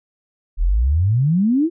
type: exponential sweep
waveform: sine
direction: up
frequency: 36.71 to 349.2 Hz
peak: -13 dBFS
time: 0.57-1.7 s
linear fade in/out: 50 ms
effects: none